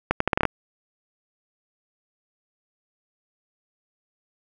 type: accelerating click train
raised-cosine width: 0.5 ms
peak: -4 dBFS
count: 8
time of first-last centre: 0.11-0.453 s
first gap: 94 ms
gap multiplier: 0.77
effects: none